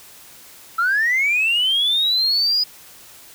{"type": "linear sweep", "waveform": "sine", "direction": "up", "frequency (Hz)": [1318.5, 4978], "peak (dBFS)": -14, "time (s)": [0.78, 2.64], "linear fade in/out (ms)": 10, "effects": ["tanh soft clip ceiling -12 dBFS", "white hiss -44 dBFS RMS until 3.34 s"]}